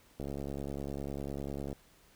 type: click train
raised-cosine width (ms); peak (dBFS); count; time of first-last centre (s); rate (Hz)
2; -26; 108; 0.2-1.729; 70
effects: pink hiss -63 dBFS RMS until 2.15 s